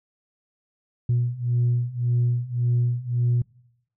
sine beating tone pair, 120 / 121.8 Hz, B2 / B2, -49 / -24 cents, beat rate 1.8 Hz, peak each -23 / -21 dBFS, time 1.09-3.42 s, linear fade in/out 5 ms, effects noise-tail reverb RT60 0.9 s tail -26 dB re dry + tanh soft clip ceiling -15 dBFS

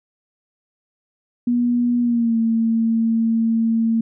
sine tone with pitch glide, 241.6 to 226.7 Hz, B3 to A#3, -38 to -48 cents, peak -15 dBFS, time 1.47-4.01 s, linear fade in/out 5 ms, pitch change -110 cents, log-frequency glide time 2.01-2.37 s, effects none

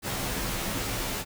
pink noise with comb filter, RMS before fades -31 dBFS, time 0.02-1.25 s, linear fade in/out 50 ms, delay 13 ms, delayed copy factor -0.85, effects none

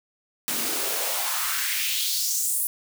white noise with high-pass filter sweep, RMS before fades -26 dBFS, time 0.48-2.67 s, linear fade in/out 0 ms, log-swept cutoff 200 to 11000 Hz, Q 2.4, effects none

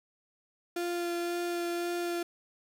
35% pulse tone with vibrato, 346.6 Hz, F4, 13 cents flat, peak -29 dBFS, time 0.76-2.23 s, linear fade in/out 5 ms, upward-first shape sine, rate 1.9 Hz, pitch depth 10 cents each way, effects none

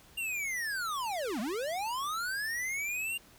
square linear two-way sweep, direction down then up, 2815 to 196 to 2815 Hz, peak -33 dBFS, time 0.17-3.18 s, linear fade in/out 10 ms, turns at 1.4 s, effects pink hiss -58 dBFS RMS until 3.38 s

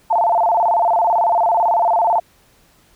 sine tone with vibrato, 784 Hz, G5, in tune, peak -12 dBFS, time 0.1-2.2 s, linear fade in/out 10 ms, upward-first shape square, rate 18 Hz, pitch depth 220 cents each way, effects pink hiss -54 dBFS RMS until 2.95 s

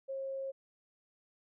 sine tone, 539 Hz, C#5, 49 cents flat, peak -36 dBFS, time 0.08-0.52 s, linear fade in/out 20 ms, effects none

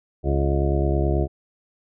harmonic tone with a mistuned harmonic, 69.3 Hz, C#2, in tune, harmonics 1 / 2 / 3 / 4 / 5 / 6 / 8 / 9 / 10, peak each -21 / -25 / -33 / -33 / -26 / -29 / -35 / -30 / -34 dBFS, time 0.23-1.28 s, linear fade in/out 50 ms, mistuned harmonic 10, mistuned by +50 cents, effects none

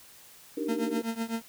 sine chord, Eb major seventh, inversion third, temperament just, 291.7 / 311.1 / 388.9 / 466.7 Hz, D4 / Eb4 / G4 / Bb4, -12 / 0 / -14 / +2 cents, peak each -34 / -34 / -38 / -34 dBFS, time 0.57-1.02 s, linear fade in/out 5 ms
40% pulse tone with tremolo, 227.7 Hz, A#3, 40 cents flat, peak -26 dBFS, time 0.68-1.42 s, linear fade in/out 10 ms, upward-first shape triangle, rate 7.9 Hz, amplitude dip 95%
effects white hiss -53 dBFS RMS until 1.48 s

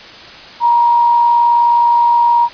sine tone with amplitude modulation, 947 Hz, A#5, 27 cents sharp, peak -6 dBFS, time 0.6-2.49 s, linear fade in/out 50 ms, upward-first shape sine, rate 59.1 Hz, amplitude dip 30%, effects white hiss -34 dBFS RMS until 2.53 s + resampled to 11025 Hz

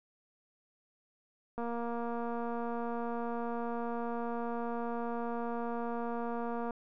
click train, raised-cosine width 1 ms, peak -25 dBFS, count 1206, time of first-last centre 1.58-6.708 s, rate 235 Hz, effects none

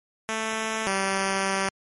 5% pulse tone pair in turn, 220.8 / 193.78 Hz, A3 / G3, +6 / -20 cents, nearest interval major second, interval 226 cents, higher first, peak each -15 / -12 dBFS, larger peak second, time 0.29-0.87 / 0.87-1.69 s, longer second, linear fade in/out 0 ms, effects MP3 48 kbps

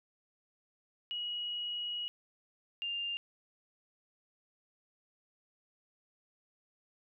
sine tone pair in turn, 2905 / 2800 Hz, F#7 / F7, -32 / +4 cents, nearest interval minor second, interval 64 cents, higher first, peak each -35 / -34 dBFS, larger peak second, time 1.11-2.08 / 2.82-3.17 s, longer first, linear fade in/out 0 ms, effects none

